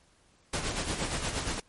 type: noise with tremolo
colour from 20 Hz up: pink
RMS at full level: -30 dBFS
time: 0.53-1.6 s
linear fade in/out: 5 ms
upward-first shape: sine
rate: 8.5 Hz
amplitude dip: 55%
effects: pink hiss -64 dBFS RMS until 1.68 s + MP3 48 kbps